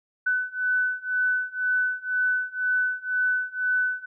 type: beating tone pair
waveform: sine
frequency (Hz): 1500 / 1502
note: F#6 / F#6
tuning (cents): +23 / +26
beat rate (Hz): 2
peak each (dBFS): -26 / -25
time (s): 0.26-4.06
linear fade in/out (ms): 10
effects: none